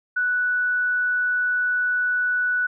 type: tone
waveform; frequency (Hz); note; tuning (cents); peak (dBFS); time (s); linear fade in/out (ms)
sine; 1480; F#6; 0; -19; 0.16-2.67; 10
effects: none